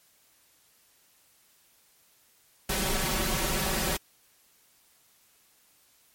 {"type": "noise with comb filter", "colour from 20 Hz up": "pink", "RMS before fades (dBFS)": -28, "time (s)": [2.69, 3.97], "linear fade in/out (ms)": 5, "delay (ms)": 5.3, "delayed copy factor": 0.9, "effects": ["white hiss -63 dBFS RMS until 6.14 s", "MP3 64 kbps"]}